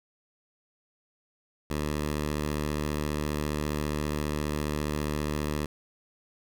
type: tone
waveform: 10% pulse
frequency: 74.8 Hz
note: D2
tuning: 32 cents sharp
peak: -20 dBFS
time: 1.7-5.66 s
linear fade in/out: 5 ms
effects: none